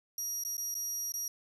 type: tone with dropouts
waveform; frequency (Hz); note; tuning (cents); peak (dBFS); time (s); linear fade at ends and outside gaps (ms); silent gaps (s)
30% pulse; 5700; F8; +34; -30; 0.18-1.28; 2; 0.437-0.449 / 0.569-0.579 / 0.743-0.751 / 1.121-1.139
effects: none